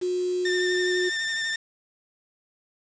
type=tone; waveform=sine; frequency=362 Hz; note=F#4; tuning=38 cents flat; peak=-23 dBFS; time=0.01-1.1 s; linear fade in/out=20 ms
type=tone with vibrato; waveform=sawtooth; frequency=1800 Hz; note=A6; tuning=39 cents sharp; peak=-22 dBFS; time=0.45-1.56 s; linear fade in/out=5 ms; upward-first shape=triangle; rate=12 Hz; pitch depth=26 cents each way
effects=resampled to 16000 Hz + 7-bit